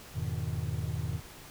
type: chord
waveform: triangle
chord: E major seventh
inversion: none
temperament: equal with one note detuned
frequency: 84.14 / 103.83 / 123.47 / 155.56 Hz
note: E2 / G#2 / B2 / D#3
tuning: +36 / 0 / 0 / 0 cents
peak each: -34 dBFS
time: 0.13-1.21 s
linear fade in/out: 50 ms
effects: tanh soft clip ceiling -21 dBFS + pink hiss -49 dBFS RMS until 1.5 s